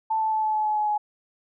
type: tone with pitch steps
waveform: sine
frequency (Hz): 882 / 875.9 / 869.9 / 863.8 / 857.9 / 852 / 846.1 / 840.2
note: A5 / A5 / A5 / A5 / A5 / G#5 / G#5 / G#5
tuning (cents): +4 / -8 / -20 / -32 / -44 / +44 / +32 / +20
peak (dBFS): -21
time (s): 0.1-0.98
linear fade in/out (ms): 10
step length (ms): 110
effects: none